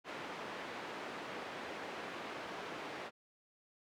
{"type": "band-pass noise", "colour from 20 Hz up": "pink", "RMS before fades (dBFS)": -45, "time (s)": [0.04, 3.11], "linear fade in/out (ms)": 50, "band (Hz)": [320, 2600], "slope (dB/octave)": 12, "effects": []}